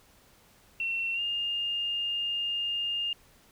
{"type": "tone with pitch glide", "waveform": "sine", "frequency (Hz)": [2713, 2820], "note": ["E7", "F7"], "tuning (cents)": [49, 16], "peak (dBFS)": -28, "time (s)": [0.8, 3.13], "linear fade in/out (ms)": 2, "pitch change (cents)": 67, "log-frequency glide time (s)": [1.14, 1.21], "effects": ["pink hiss -60 dBFS RMS until 3.51 s"]}